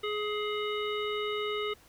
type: harmonic tone with a mistuned harmonic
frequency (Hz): 420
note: G#4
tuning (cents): +19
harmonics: 1 / 3 / 5 / 7 / 9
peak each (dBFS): -32 / -37 / -39 / -40 / -42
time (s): 0.03-1.74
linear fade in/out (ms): 10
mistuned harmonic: 9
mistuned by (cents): -26
effects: pink hiss -59 dBFS RMS until 1.88 s